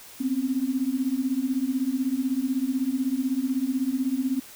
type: beating tone pair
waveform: sine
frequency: 252.1 / 268.1 Hz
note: B3 / C4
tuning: +36 / +42 cents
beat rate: 16 Hz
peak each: -27 / -25 dBFS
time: 0.2-4.4 s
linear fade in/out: 10 ms
effects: white hiss -46 dBFS RMS until 4.55 s